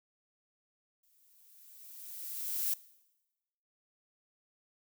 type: noise with exponential growth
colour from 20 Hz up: violet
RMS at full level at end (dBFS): -31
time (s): 1.03-2.74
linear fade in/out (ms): 5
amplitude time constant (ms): 370
effects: noise-tail reverb RT60 1.0 s tail -20 dB re dry